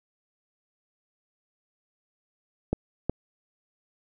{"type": "clicks", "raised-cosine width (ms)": 2, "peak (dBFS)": -11, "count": 2, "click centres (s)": [2.73, 3.096], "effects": []}